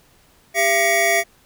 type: tone cluster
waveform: square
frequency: 397.2 / 678 / 1900 / 2239 Hz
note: G4 / E5 / A#6 / C#7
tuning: +23 / +49 / +33 / +17 cents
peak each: -26 / -19 / -22 / -21 dBFS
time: 0.54-1.24 s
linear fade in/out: 50 ms
effects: pink hiss -55 dBFS RMS until 1.45 s